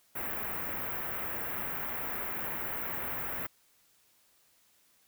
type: band-stop noise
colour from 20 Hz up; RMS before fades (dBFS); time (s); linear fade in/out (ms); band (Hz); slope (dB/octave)
white; -36; 0.15-3.47; 10; 2100 to 16000; 24
effects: white hiss -67 dBFS RMS until 5.07 s